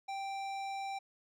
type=tone with hard clipping; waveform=sine; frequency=784 Hz; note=G5; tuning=in tune; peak=-39 dBFS; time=0.08-0.99 s; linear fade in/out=10 ms; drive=14 dB; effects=none